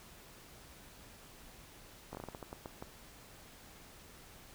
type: slowing click train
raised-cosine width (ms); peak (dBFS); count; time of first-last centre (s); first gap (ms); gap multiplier
1; -29; 11; 2.13-2.825; 18; 1.28
effects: pink hiss -56 dBFS RMS until 4.54 s